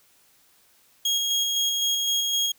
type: tone with tremolo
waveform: 30% pulse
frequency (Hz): 3277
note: G#7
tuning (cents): -24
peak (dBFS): -18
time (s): 1.05-2.52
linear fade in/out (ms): 5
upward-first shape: square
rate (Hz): 3.9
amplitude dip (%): 25
effects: white hiss -60 dBFS RMS until 2.58 s